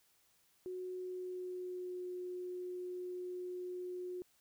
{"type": "tone with pitch glide", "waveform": "sine", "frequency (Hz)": [367.1, 361.4], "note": ["F#4", "F#4"], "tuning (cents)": [-14, -41], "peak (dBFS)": -40, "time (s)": [0.66, 4.22], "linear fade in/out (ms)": 0, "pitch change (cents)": -27, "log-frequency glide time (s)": [0.96, 2.08], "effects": ["white hiss -72 dBFS RMS until 4.4 s"]}